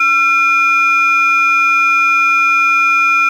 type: tone pair together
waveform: sine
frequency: 1355 / 2414 Hz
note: E6 / D7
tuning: +47 / +47 cents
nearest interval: minor seventh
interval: 1000 cents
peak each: -10 dBFS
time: 0-3.29 s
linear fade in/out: 5 ms
effects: tanh soft clip ceiling -4 dBFS + 7-bit